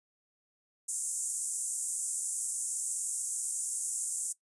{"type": "band-pass noise", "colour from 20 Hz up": "white", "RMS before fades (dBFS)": -35, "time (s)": [0.88, 4.33], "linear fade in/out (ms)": 10, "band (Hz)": [7000, 9800], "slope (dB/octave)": 48, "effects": ["noise-tail reverb RT60 0.1 s tail -18 dB re dry", "resampled to 24000 Hz"]}